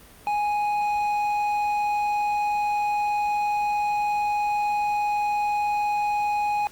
sine tone with hard clipping, 830.6 Hz, G#5, in tune, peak -23 dBFS, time 0.27-6.67 s, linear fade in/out 0 ms, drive 6 dB, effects pink hiss -49 dBFS RMS until 6.71 s + Opus 32 kbps

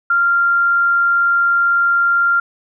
sine tone, 1389 Hz, F6, 10 cents flat, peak -11 dBFS, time 0.1-2.4 s, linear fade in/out 5 ms, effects none

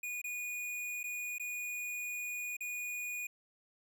square tone with dropouts, 2456 Hz, D#7, 23 cents flat, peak -38 dBFS, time 0.03-3.27 s, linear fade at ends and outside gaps 5 ms, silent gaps 0.217-0.241 / 1.032-1.039 / 1.383-1.397 / 2.568-2.606 s, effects none

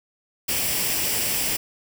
white noise with comb filter, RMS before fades -24 dBFS, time 0.48-1.57 s, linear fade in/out 10 ms, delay 0.38 ms, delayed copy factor +0.5, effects none

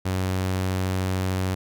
sawtooth tone, 93.5 Hz, F#2, 19 cents sharp, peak -19 dBFS, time 0.05-1.55 s, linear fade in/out 10 ms, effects none

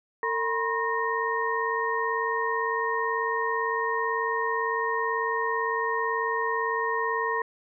sine tone cluster, 453.6 / 971 / 1069 / 1850 Hz, A#4 / B5 / C6 / A#6, -47 / -30 / +37 / -14 cents, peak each -30 dBFS, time 0.23-7.42 s, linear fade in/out 2 ms, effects none

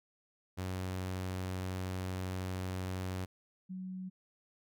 sawtooth / sine tone pair in turn, 92.8 / 186.03 Hz, F#2 / F#3, +6 / +10 cents, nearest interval octave, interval 1204 cents, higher second, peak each -32 / -39 dBFS, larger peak first, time 0.57-3.26 / 3.69-4.1 s, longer first, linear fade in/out 20 ms, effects none

